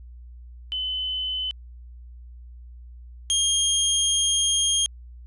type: tone pair in turn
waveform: sine / 20% pulse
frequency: 3029 / 3231 Hz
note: F#7 / G#7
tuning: +40 / -48 cents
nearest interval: minor second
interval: 112 cents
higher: second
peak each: -25 / -14 dBFS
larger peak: second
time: 0.72-1.51 / 3.3-4.86 s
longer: second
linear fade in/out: 0 ms
effects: added 60 Hz sine -40 dBFS peak until 5.26 s + resampled to 24000 Hz